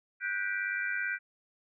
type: chord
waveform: sine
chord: G major seventh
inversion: third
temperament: just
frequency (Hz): 1470 / 1568 / 1960 / 2352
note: F#6 / G6 / B6 / D7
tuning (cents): -12 / 0 / -14 / +2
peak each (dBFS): -35 / -34 / -38 / -38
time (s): 0.2-1.19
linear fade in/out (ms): 50
effects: none